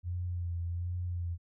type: tone with vibrato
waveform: sine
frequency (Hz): 87.31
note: F2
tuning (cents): 0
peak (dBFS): -32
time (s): 0.03-1.38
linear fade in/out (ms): 50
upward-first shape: sine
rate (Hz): 1.3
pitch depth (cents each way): 35
effects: none